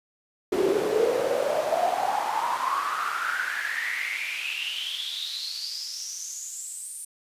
brown noise with high-pass filter sweep, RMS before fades -28 dBFS, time 0.52-7.05 s, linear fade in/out 5 ms, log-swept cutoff 360 to 9300 Hz, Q 9.5, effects resampled to 32000 Hz

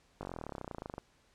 slowing click train, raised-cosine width 1 ms, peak -26 dBFS, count 27, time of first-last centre 0.21-0.981 s, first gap 20 ms, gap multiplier 1.03, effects pink hiss -68 dBFS RMS until 1.34 s + low-pass 8000 Hz 12 dB/octave

